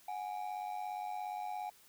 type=ring-modulated tone; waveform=triangle; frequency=780 Hz; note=G5; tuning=9 cents flat; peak=-33 dBFS; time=0.08-1.7 s; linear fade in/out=5 ms; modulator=48.6 Hz; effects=white hiss -63 dBFS RMS until 1.88 s